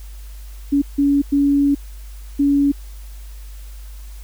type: tone bursts at uneven times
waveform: sine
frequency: 282.8 Hz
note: C#4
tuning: 35 cents sharp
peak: -12 dBFS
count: 4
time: 0.72-0.82 / 0.98-1.22 / 1.32-1.75 / 2.39-2.72 s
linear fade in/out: 10 ms
effects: added 50 Hz sine -32 dBFS peak until 4.23 s + white hiss -48 dBFS RMS until 4.23 s